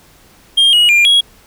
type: tone with pitch steps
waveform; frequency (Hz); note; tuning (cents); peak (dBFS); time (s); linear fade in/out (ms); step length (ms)
triangle; 3216 / 2899 / 2397 / 3315; G7 / F#7 / D7 / G#7; +44 / -36 / +35 / -4; -5; 0.57-1.21; 10; 160
effects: pink hiss -46 dBFS RMS until 1.46 s